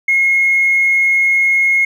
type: tone with tanh clipping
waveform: triangle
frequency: 2159 Hz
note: C#7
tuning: 46 cents flat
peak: -9 dBFS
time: 0.08-1.85 s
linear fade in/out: 5 ms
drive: 1 dB
effects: none